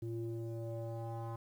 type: tone with low-pass filter sweep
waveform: square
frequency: 114.7 Hz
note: A#2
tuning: 28 cents flat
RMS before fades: -41 dBFS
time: 0.02-1.36 s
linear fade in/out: 5 ms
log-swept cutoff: 300 to 1000 Hz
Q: 3.6
effects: 11-bit